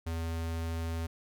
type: tone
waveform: square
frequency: 82.41 Hz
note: E2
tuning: in tune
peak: -33 dBFS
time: 0.06-1.07 s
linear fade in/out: 10 ms
effects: none